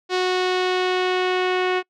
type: tone with low-pass filter sweep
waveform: sawtooth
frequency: 367.1 Hz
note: F#4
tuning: 14 cents flat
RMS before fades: -21 dBFS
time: 0.09-1.83 s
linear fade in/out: 50 ms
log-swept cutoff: 4400 to 2600 Hz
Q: 1.6
effects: noise-tail reverb RT60 0.1 s tail -26 dB re dry